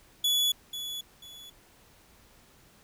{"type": "tone with echo", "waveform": "40% pulse", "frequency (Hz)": 3411, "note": "G#7", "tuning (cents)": 46, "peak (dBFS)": -22, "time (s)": [0.24, 0.52], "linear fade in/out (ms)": 5, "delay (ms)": 490, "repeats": 2, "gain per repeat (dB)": -11, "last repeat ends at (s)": 1.5, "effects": ["pink hiss -59 dBFS RMS until 2.83 s"]}